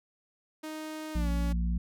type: tone with pitch glide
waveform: sawtooth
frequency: 311.1 to 282 Hz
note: D#4 to C#4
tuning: 0 to +30 cents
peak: -33 dBFS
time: 0.63-1.53 s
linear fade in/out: 10 ms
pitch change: -170 cents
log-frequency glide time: 1.13-1.29 s
type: harmonic tone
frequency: 58.27 Hz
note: A#1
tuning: in tune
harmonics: 1 / 3 / 4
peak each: -27 / -33 / -43 dBFS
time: 1.15-1.78 s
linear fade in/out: 5 ms
effects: none